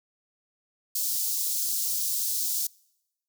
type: high-pass noise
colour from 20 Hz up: white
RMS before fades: -28 dBFS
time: 0.95-2.67 s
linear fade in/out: 5 ms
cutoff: 4600 Hz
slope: 24 dB/octave
effects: noise-tail reverb RT60 0.9 s tail -26 dB re dry